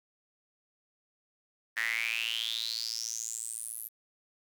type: tone with high-pass filter sweep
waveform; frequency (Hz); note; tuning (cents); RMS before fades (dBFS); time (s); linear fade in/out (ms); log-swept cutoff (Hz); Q
square; 56.9; A#1; -41; -35; 1.76-3.89; 20; 1800 to 12000; 9.3
effects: 10-bit